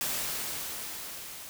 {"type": "noise with level ramp", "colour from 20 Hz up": "white", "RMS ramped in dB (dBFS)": [-31, -44], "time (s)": [0.01, 1.49], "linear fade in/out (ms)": 0, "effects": []}